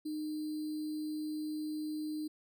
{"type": "tone with sample-and-hold", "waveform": "sine", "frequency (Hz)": 306.2, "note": "D#4", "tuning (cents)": -28, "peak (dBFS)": -35, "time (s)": [0.05, 2.28], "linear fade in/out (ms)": 10, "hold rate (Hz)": 4410, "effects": []}